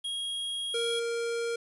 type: tone with pitch glide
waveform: square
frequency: 3279 to 3311 Hz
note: G#7 to G#7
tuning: -23 to -6 cents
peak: -32 dBFS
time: 0.04-1 s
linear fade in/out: 10 ms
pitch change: +17 cents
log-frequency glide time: 0.72-0.82 s
type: tone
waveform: square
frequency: 466.6 Hz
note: A#4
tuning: 2 cents sharp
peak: -30 dBFS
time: 0.74-1.56 s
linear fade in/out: 5 ms
effects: resampled to 24000 Hz + 10-bit